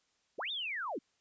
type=linear two-way sweep; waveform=sine; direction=up then down; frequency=199 to 3729 to 199 Hz; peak=-35 dBFS; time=0.38-0.99 s; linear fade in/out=10 ms; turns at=0.51 s; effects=white hiss -75 dBFS RMS until 1.2 s + resampled to 16000 Hz